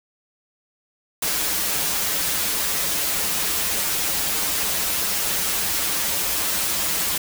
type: noise with comb filter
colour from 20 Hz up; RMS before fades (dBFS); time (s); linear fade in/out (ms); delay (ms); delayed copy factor
white; -23; 1.22-7.18; 5; 8.1; -0.95
effects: none